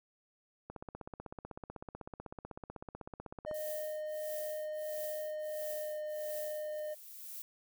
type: click train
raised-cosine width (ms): 1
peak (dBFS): -30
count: 46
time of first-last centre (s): 0.7-3.513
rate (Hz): 16
type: tone with pitch glide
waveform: triangle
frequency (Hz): 613 to 608.4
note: D#5 to D#5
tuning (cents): -26 to -39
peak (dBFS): -35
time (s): 3.46-6.95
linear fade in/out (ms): 20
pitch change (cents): -13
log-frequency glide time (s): 5.35-5.91
type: noise with tremolo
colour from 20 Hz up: violet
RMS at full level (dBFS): -44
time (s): 3.54-6.8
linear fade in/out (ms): 5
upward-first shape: triangle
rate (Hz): 1.5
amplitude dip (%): 100
type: noise with exponential growth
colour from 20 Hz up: violet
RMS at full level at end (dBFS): -44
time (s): 5.58-7.42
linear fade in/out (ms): 1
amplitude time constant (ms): 400
effects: none